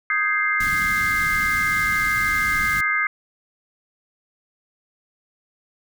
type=chord; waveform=sine; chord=Ab major seventh; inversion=second; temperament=equal; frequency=1244.5 / 1568 / 1661.2 / 2093 Hz; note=Eb6 / G6 / Ab6 / C7; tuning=0 / 0 / 0 / 0 cents; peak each=-25 / -26 / -26 / -21 dBFS; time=0.1-3.07 s; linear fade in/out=2 ms
type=band-stop noise; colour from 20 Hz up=pink; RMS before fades=-32 dBFS; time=0.6-2.81 s; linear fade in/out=5 ms; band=270 to 3100 Hz; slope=24 dB/octave
effects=none